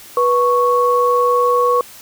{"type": "tone pair together", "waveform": "sine", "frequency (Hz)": [488.9, 1108], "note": ["B4", "C#6"], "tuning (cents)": [-18, -1], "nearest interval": "octave + major second", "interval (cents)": 1417, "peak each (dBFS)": -14, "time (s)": [0.17, 1.81], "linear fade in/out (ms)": 2, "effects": ["white hiss -39 dBFS RMS until 2.01 s"]}